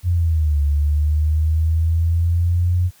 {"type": "linear two-way sweep", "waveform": "sine", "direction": "down then up", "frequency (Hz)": [89.9, 71.8, 89.9], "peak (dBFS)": -14, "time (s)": [0.03, 2.91], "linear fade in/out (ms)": 50, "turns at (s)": 0.61, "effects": ["white hiss -52 dBFS RMS until 3 s"]}